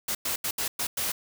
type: noise bursts at uneven times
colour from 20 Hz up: white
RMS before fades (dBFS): -29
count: 6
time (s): 0.08-0.15 / 0.25-0.36 / 0.44-0.51 / 0.58-0.68 / 0.79-0.87 / 0.97-1.12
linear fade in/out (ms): 5
effects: none